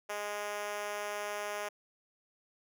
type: tone with high-pass filter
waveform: 5% pulse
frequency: 206.8 Hz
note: G#3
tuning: 7 cents flat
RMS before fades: -38 dBFS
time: 0.09-1.69 s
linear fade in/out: 10 ms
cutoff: 520 Hz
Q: 2.6
effects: none